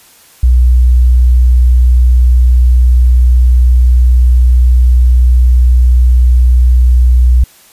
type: tone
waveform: sine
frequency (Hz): 61.5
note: B1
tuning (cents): -7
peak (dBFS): -3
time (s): 0.43-7.44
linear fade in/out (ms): 5
effects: white hiss -42 dBFS RMS until 7.72 s + resampled to 32000 Hz